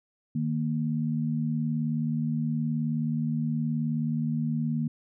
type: tone pair together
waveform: sine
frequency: 153.88 / 232.9 Hz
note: D#3 / A#3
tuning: -19 / -1 cents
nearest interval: perfect fifth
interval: 718 cents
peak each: -28 / -28 dBFS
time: 0.35-4.88 s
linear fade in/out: 5 ms
effects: none